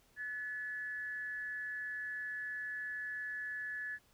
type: tone with amplitude modulation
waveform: sine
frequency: 1717 Hz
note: A6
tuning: 43 cents flat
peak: -36 dBFS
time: 0.16-3.99 s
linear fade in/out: 50 ms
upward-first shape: sine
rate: 223 Hz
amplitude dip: 50%
effects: pink hiss -69 dBFS RMS until 4.13 s